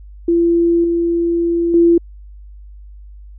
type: tone with level steps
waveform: sine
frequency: 339.6 Hz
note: F4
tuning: 48 cents flat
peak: -10 / -13 / -7 dBFS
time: 0.28-1.98 s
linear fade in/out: 5 ms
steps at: 0.84 / 1.74 s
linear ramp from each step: 2 ms
effects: added 50 Hz sine -34 dBFS peak until 3.38 s